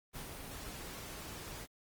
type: noise with ADSR envelope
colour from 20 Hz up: pink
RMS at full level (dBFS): -43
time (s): 0.13-1.67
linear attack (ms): 36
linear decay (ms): 80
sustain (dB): -3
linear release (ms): 41
effects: Opus 24 kbps